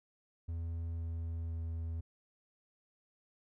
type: tone with pitch steps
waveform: triangle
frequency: 83.3 / 82.77 / 82.25 Hz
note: E2 / E2 / E2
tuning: +19 / +8 / -3 cents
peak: -34 dBFS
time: 0.48-2.01 s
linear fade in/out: 10 ms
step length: 510 ms
effects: none